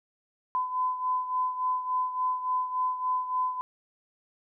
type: beating tone pair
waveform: sine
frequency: 1011 / 1014.5 Hz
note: B5 / B5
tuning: +40 / +46 cents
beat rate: 3.5 Hz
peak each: -27 / -33 dBFS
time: 0.55-3.61 s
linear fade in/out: 0 ms
effects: none